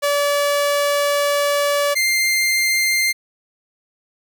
sawtooth tone pair in turn, 575 / 2098 Hz, D5 / C7, -37 / +4 cents, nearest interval octave + minor seventh, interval 2241 cents, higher second, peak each -12 dBFS, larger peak neither, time 0.02-1.95 / 1.95-3.13 s, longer first, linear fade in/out 20 ms, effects none

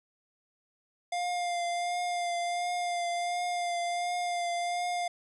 square tone with vibrato, 702 Hz, F5, 9 cents sharp, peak -30 dBFS, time 1.12-5.08 s, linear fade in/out 5 ms, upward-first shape triangle, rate 1.4 Hz, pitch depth 25 cents each way, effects resampled to 24000 Hz

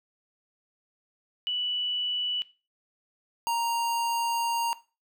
sine / square tone pair in turn, 2960 / 932.3 Hz, F#7 / A#5, 0 / 0 cents, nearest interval octave + minor sixth, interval 2000 cents, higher first, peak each -26 dBFS, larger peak neither, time 1.47-2.42 / 3.47-4.73 s, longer second, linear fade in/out 0 ms, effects noise-tail reverb RT60 0.3 s tail -17 dB re dry

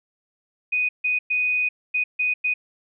sine tone bursts at uneven times, 2489 Hz, D#7, in tune, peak -19 dBFS, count 6, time 0.72-0.89 / 1.04-1.19 / 1.3-1.69 / 1.94-2.04 / 2.19-2.34 / 2.44-2.54 s, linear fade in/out 10 ms, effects none

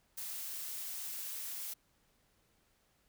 blue noise, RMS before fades -42 dBFS, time 0.17-1.74 s, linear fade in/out 10 ms, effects pink hiss -73 dBFS RMS until 3.08 s

